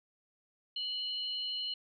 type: tone pair together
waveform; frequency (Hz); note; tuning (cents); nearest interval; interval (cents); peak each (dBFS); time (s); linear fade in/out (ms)
sine; 2960 / 4186; F#7 / C8; 0 / 0; tritone; 600; -36 / -38; 0.76-1.74; 5
effects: none